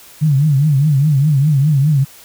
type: tone with vibrato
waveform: sine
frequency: 144.6 Hz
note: D3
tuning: 27 cents flat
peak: -9 dBFS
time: 0.21-2.05 s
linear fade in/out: 20 ms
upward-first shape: triangle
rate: 4.9 Hz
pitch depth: 170 cents each way
effects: white hiss -41 dBFS RMS until 2.24 s